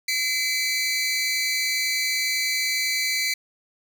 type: tone pair together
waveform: 20% pulse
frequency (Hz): 2036 / 2306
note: C7 / D7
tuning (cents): -48 / -32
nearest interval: major second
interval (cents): 216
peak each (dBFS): -20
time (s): 0.08-3.34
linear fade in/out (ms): 5
effects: none